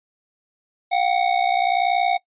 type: ring-modulated tone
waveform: square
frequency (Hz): 740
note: F#5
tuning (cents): 0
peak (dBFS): -15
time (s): 0.91-2.18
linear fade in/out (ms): 20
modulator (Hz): 30.5
effects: noise-tail reverb RT60 0.1 s tail -22 dB re dry + resampled to 8000 Hz